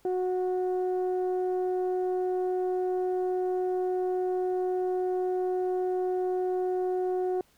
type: tone pair together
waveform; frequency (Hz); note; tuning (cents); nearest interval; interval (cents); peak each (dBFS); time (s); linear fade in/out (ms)
sine; 367.4 / 733; F#4 / F#5; -12 / -16; octave; 1196; -25 / -33; 0.05-7.41; 2
effects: tanh soft clip ceiling -21 dBFS + pink hiss -64 dBFS RMS until 7.57 s